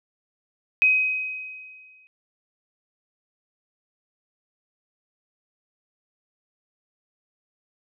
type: tone with exponential decay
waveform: sine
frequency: 2524 Hz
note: D#7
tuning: 24 cents sharp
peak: -13 dBFS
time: 0.82-2.07 s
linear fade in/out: 0 ms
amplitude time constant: 270 ms
effects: none